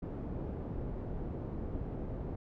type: low-pass noise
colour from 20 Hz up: pink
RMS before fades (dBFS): -39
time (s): 0.02-2.36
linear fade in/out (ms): 10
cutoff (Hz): 470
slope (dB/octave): 12
effects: none